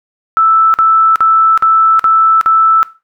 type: tone bursts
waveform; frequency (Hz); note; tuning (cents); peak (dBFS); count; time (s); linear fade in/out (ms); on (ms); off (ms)
sine; 1318.5; E6; 0; -5; 6; 0.37-2.83; 0; 370; 48
effects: noise-tail reverb RT60 0.3 s tail -18 dB re dry